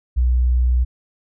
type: tone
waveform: sine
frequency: 61.74 Hz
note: B1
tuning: in tune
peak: -13 dBFS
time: 0.16-0.85 s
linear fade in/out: 20 ms
effects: none